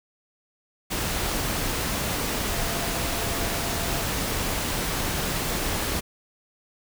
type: tone in noise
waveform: sine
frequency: 682 Hz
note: F5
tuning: 41 cents flat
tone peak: -37 dBFS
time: 2.51-4.03 s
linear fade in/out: 20 ms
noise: pink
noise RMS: -27 dBFS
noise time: 0.9-6.01 s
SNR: -13 dB
effects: none